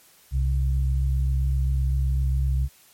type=tone pair together; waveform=sine; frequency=65.5 / 133.14 Hz; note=C2 / C3; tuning=+2 / +31 cents; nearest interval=octave; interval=1229 cents; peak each=-20 / -27 dBFS; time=0.31-2.69 s; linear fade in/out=50 ms; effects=white hiss -55 dBFS RMS until 2.93 s + MP3 64 kbps